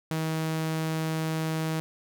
sawtooth tone, 159.4 Hz, D#3, 42 cents sharp, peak -23 dBFS, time 0.11-1.8 s, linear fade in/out 0 ms, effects none

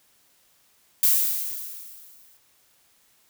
violet noise with exponential decay, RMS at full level -17 dBFS, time 1.03-2.37 s, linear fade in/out 1 ms, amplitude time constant 290 ms, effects white hiss -62 dBFS RMS until 3.29 s

